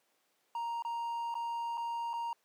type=tone with dropouts; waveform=triangle; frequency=934 Hz; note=A#5; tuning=3 cents sharp; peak=-32 dBFS; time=0.55-2.33 s; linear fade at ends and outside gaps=2 ms; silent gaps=0.823-0.849 / 1.342-1.352 / 1.773-1.777 / 2.133-2.137 s; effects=pink hiss -74 dBFS RMS until 2.44 s + high-pass 400 Hz 12 dB/octave